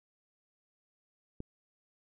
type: click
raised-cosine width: 3 ms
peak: -27 dBFS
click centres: 1.404 s
effects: none